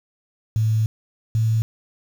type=tone pair in turn; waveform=sine; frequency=110 / 111.79 Hz; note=A2 / A2; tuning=0 / +28 cents; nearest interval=unison; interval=28 cents; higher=second; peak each=-16 dBFS; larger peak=neither; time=0.56-0.86 / 1.35-1.62 s; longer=first; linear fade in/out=0 ms; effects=7-bit